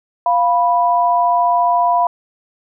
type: tone pair together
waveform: sine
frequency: 698.5 / 984.1 Hz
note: F5 / B5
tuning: 0 / -6 cents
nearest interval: tritone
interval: 594 cents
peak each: -14 dBFS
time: 0.26-2.07 s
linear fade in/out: 2 ms
effects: none